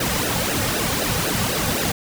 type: noise with flanger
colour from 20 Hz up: pink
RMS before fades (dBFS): -22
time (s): 0-1.92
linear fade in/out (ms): 5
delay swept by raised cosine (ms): 0.88 to 3.08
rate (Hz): 3.9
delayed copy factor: -1
effects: none